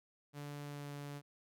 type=tone with pitch glide; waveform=sawtooth; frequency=145 to 143.75 Hz; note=D3 to D3; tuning=-22 to -37 cents; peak=-40 dBFS; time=0.33-1.22 s; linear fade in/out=50 ms; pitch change=-15 cents; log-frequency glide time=0.65-0.91 s; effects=none